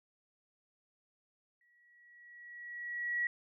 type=tone with exponential growth; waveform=sine; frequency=1923 Hz; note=B6; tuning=47 cents flat; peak=-29 dBFS; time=1.61-3.27 s; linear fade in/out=2 ms; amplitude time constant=360 ms; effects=none